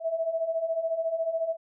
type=beating tone pair; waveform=sine; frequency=644 / 658 Hz; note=E5 / E5; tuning=-41 / -3 cents; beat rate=14 Hz; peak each=-32 / -27 dBFS; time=0-1.57 s; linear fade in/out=50 ms; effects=none